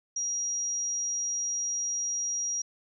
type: tone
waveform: sine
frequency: 5720 Hz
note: F8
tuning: 41 cents sharp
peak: -28 dBFS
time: 0.16-2.62 s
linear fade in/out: 5 ms
effects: none